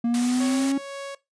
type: exponential sweep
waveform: triangle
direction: up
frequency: 233.1 to 277.2 Hz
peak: -18 dBFS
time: 0.04-0.78 s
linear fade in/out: 5 ms
type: high-pass noise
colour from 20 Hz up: white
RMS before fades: -32 dBFS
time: 0.14-0.72 s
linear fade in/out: 2 ms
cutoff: 130 Hz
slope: 96 dB/octave
type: tone with tremolo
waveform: sawtooth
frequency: 555 Hz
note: C#5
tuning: 2 cents sharp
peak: -28 dBFS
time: 0.4-1.15 s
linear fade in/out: 5 ms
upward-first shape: sine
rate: 2 Hz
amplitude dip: 35%
effects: noise-tail reverb RT60 0.2 s tail -19 dB re dry + resampled to 22050 Hz